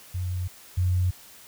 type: tone pair in turn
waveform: sine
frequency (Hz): 90.8 / 90.8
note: F#2 / F#2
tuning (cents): -32 / -32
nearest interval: unison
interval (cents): 0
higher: neither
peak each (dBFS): -26 / -20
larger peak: second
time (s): 0.14-0.48 / 0.77-1.11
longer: neither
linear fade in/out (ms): 10
effects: white hiss -49 dBFS RMS until 1.47 s